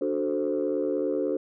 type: chord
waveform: sine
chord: D dominant seventh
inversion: none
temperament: equal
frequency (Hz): 293.7 / 370 / 440 / 523.3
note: D4 / F#4 / A4 / C5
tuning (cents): 0 / 0 / 0 / 0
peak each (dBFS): -29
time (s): 0.01-1.37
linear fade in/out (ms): 5
effects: tanh soft clip ceiling -17 dBFS